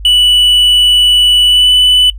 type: tone with pitch glide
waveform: triangle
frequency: 2960 to 2987 Hz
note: F#7 to F#7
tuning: 0 to +16 cents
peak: -3 dBFS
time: 0.05-2.1 s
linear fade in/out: 2 ms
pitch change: +16 cents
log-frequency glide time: 1.46-1.71 s
effects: noise-tail reverb RT60 0.1 s tail -23 dB re dry + added 50 Hz sine -23 dBFS peak until 2.18 s